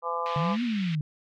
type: harmonic tone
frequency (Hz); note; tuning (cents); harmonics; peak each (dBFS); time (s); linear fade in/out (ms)
169.3; E3; +46; 3 / 4 / 5 / 6 / 7; -33 / -38 / -35 / -32 / -32; 0.02-0.57; 50
type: band-pass noise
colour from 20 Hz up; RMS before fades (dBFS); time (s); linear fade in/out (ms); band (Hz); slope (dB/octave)
pink; -41; 0.26-0.95; 0; 1900 to 3600; 24
type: exponential two-way sweep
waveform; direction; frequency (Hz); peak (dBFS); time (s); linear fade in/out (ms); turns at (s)
sine; up then down; 142.5 to 249.1 to 145; -25; 0.36-1.01; 2; 0.63
effects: none